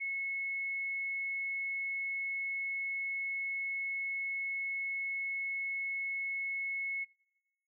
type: tone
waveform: sine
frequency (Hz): 2190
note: C#7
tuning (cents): -22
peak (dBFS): -34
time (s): 0-7.05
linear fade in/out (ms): 20
effects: noise-tail reverb RT60 0.9 s tail -22 dB re dry

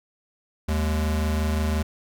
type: tone pair together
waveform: square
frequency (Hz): 77.78 / 207.6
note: D#2 / G#3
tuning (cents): 0 / 0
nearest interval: octave + perfect fourth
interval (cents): 1700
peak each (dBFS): -23 / -30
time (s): 0.68-1.83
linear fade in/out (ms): 10
effects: none

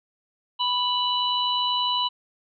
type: harmonic tone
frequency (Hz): 989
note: B5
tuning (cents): +2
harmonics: 1 / 3 / 4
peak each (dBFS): -25 / -25 / -28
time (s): 0.59-2.09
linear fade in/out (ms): 20
effects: none

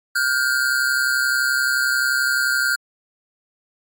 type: tone pair together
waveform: square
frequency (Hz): 1425 / 1556.5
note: F6 / G6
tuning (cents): +34 / -13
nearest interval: major second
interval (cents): 153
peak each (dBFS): -21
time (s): 0.15-2.76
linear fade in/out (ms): 10
effects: AAC 64 kbps

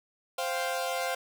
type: chord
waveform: sawtooth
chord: C suspended fourth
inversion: none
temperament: equal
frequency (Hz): 523.3 / 698.5 / 784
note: C5 / F5 / G5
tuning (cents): 0 / 0 / 0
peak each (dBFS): -29 / -29 / -33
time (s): 0.38-1.15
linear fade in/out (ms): 5
effects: none

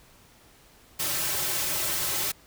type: noise with comb filter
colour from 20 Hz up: white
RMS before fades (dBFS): -28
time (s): 0.99-2.32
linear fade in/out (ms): 10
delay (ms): 4.2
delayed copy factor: -0.9
effects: pink hiss -56 dBFS RMS until 2.46 s

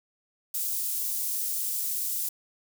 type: high-pass noise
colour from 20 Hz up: white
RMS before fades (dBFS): -30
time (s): 0.54-2.29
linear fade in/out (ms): 5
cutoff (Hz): 8100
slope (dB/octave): 12
effects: none

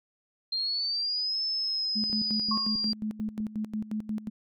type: exponential two-way sweep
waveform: sine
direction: up then down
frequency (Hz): 4161 to 5260 to 4733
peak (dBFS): -27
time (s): 0.52-2.93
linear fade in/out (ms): 5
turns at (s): 1.43
type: tone with tremolo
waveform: sine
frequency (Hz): 214.7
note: A3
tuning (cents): -42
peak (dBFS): -28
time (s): 1.95-4.3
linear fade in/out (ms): 20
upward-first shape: square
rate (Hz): 5.6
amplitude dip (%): 80
type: clicks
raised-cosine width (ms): 3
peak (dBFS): -34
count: 5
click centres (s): 2.099 / 2.76 / 3.196 / 3.286 / 3.403
type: tone with exponential decay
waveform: sine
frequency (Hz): 1094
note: C#6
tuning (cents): -23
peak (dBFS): -27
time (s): 2.51-2.9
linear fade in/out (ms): 5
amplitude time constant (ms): 84
effects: none

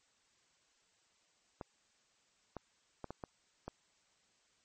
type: clicks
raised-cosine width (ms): 1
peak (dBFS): -28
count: 6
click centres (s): 1.612 / 2.567 / 3.043 / 3.106 / 3.238 / 3.68
effects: white hiss -73 dBFS RMS until 4.64 s + MP3 32 kbps

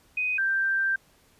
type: tone pair in turn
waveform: sine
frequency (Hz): 2500 / 1573.3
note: D#7 / G6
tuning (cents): +8 / +6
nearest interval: minor sixth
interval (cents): 802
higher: first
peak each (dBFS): -24 / -22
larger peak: second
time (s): 0.17-0.38 / 0.38-0.96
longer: second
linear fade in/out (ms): 5
effects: pink hiss -61 dBFS RMS until 1.39 s + resampled to 32000 Hz

